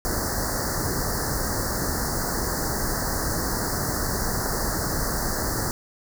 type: band-stop noise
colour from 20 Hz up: pink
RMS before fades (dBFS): -26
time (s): 0.05-5.71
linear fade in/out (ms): 0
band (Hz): 1900 to 4400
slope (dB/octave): 96
effects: none